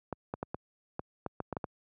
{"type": "clicks", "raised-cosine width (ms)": 1, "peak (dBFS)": -20, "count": 10, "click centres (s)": [0.127, 0.339, 0.429, 0.545, 0.994, 1.263, 1.403, 1.527, 1.568, 1.642], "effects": ["high-pass 80 Hz 12 dB/octave"]}